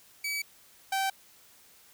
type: tone pair in turn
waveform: sawtooth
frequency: 2285 / 775 Hz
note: D7 / G5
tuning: -48 / -20 cents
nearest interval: octave + perfect fifth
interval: 1872 cents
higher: first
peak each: -27 / -23 dBFS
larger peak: second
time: 0.24-0.42 / 0.92-1.1 s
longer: neither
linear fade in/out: 5 ms
effects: white hiss -58 dBFS RMS until 1.93 s